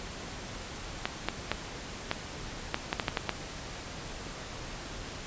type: clicks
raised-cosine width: 0.3 ms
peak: -11 dBFS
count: 10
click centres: 1.055 / 1.286 / 1.516 / 2.114 / 2.744 / 2.929 / 2.998 / 3.082 / 3.172 / 3.293 s
effects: pink hiss -41 dBFS RMS until 5.26 s + resampled to 16000 Hz